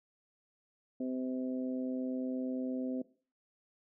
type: harmonic tone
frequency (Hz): 128.6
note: C3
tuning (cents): -30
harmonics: 2 / 3 / 4 / 5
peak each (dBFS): -34 / -46 / -43 / -48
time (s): 1-3.02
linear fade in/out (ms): 5
effects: noise-tail reverb RT60 0.4 s tail -18 dB re dry